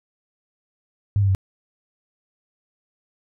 sine tone with pitch steps, 101.7 / 98.52 / 95.44 Hz, G#2 / G2 / G2, -36 / +9 / -46 cents, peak -15 dBFS, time 1.16-1.349 s, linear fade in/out 0 ms, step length 63 ms, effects none

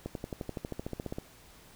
accelerating click train, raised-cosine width 2 ms, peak -22 dBFS, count 16, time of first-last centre 0.06-1.185 s, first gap 92 ms, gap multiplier 0.97, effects pink hiss -56 dBFS RMS until 1.75 s

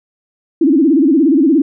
sine tone with vibrato, 297.2 Hz, D4, 21 cents sharp, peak -7 dBFS, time 0.61-1.62 s, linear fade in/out 5 ms, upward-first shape sine, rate 17 Hz, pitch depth 230 cents each way, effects none

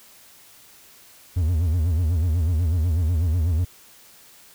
triangle tone with vibrato, 83.2 Hz, E2, 17 cents sharp, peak -16 dBFS, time 1.36-3.65 s, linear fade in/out 10 ms, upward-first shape sine, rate 8.1 Hz, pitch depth 160 cents each way, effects white hiss -50 dBFS RMS until 4.54 s

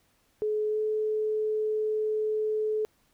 sine tone with pitch glide, 426.3 to 430.5 Hz, G#4 to A4, +45 to -38 cents, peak -25 dBFS, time 0.42-2.85 s, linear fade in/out 0 ms, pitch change +17 cents, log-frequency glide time 0.69-0.79 s, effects pink hiss -68 dBFS RMS until 3.13 s

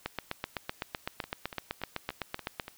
two click trains, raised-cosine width 0.3 ms, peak -24 / -16 dBFS, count 6 / 21, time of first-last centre 1.24-2.681 / 0.06-2.598 s, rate 3.47 / 7.88 Hz, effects white hiss -59 dBFS RMS until 2.77 s

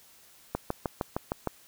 click train, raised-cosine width 1 ms, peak -14 dBFS, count 7, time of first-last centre 0.55-1.473 s, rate 6.5 Hz, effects white hiss -57 dBFS RMS until 1.67 s

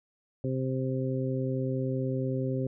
harmonic tone, 130.81 Hz, C3, in tune, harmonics 1 / 2 / 3 / 4, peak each -30 / -33 / -35 / -36 dBFS, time 0.44-2.67 s, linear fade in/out 2 ms, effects none

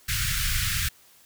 pink band-stop noise, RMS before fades -26 dBFS, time 0.08-0.89 s, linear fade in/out 10 ms, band 150 to 1400 Hz, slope 48 dB/octave, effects white hiss -56 dBFS RMS until 1.25 s

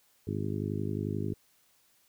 harmonic tone, 51.3 Hz, G#1, 21 cents flat, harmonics 2 / 3 / 4 / 5 / 6 / 7 / 8, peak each -35 / -37 / -38 / -39 / -40 / -40 / -41 dBFS, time 0.27-1.34 s, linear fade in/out 5 ms, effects white hiss -67 dBFS RMS until 2.08 s

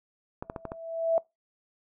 clicks, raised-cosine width 1 ms, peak -20 dBFS, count 5, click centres 0.425 / 0.499 / 0.562 / 0.653 / 0.719 s
sine tone with exponential growth, 659 Hz, E5, 1 cent flat, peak -18 dBFS, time 0.44-1.18 s, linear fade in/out 1 ms, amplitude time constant 160 ms
effects noise-tail reverb RT60 0.2 s tail -23 dB re dry

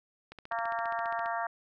click train, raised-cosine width 0.3 ms, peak -29 dBFS, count 15, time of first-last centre 0.32-1.26 s, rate 14.9 Hz
harmonic tone, 230 Hz, A#3, 23 cents flat, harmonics 3 / 4 / 5 / 6 / 7 / 8, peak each -34 / -36 / -38 / -40 / -41 / -42 dBFS, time 0.51-1.47 s, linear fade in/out 5 ms
effects none

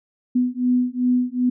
sine beating tone pair, 247.6 / 250.2 Hz, B3 / B3, +5 / +23 cents, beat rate 2.6 Hz, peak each -20 / -20 dBFS, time 0.35-1.5 s, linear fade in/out 10 ms, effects none

